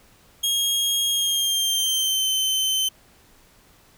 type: tone with pitch glide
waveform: sawtooth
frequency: 3263 to 3080 Hz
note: G#7 to G7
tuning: -31 to -31 cents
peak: -17 dBFS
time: 0.43-2.89 s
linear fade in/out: 10 ms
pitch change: -100 cents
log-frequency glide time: 1.1-2.28 s
effects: pink hiss -55 dBFS RMS until 3.97 s